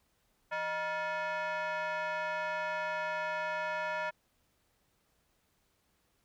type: tone with frequency modulation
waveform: sine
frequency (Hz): 169.9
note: F3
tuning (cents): -47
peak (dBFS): -30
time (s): 0.51-4.11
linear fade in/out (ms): 20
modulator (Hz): 787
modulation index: 2.3
effects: tanh soft clip ceiling -31 dBFS + pink hiss -74 dBFS RMS until 6.24 s